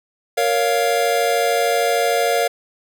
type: chord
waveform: square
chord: Bb minor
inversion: none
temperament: just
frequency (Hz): 466.2 / 559.4 / 699.2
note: Bb4 / Db5 / F5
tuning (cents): 0 / +16 / +2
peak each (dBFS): -21 / -22 / -20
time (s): 0.37-2.48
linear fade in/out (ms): 10
effects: none